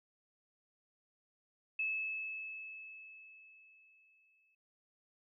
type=tone with exponential decay; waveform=sine; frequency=2603 Hz; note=E7; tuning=22 cents flat; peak=-32 dBFS; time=1.79-4.55 s; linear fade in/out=5 ms; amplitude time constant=600 ms; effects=none